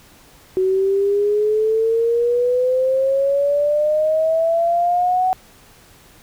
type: exponential sweep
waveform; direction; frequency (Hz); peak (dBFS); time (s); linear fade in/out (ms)
sine; up; 372.1 to 750; -14; 0.57-5.33; 0
effects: pink hiss -48 dBFS RMS until 6.22 s